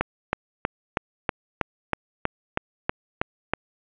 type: click train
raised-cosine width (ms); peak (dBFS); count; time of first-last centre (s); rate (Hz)
0.5; -6; 12; 0.01-3.536; 3.12
effects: resampled to 8000 Hz + 8-bit